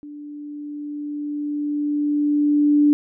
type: tone with level ramp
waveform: sine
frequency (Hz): 293.7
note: D4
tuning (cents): 0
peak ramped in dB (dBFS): -34 to -11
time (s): 0.03-2.93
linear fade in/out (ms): 0
effects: none